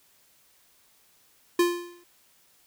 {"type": "tone with exponential decay", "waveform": "square", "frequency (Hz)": 348.7, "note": "F4", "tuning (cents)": -3, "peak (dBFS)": -17, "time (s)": [1.59, 2.04], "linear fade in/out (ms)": 5, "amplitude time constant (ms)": 97, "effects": ["white hiss -62 dBFS RMS until 2.66 s"]}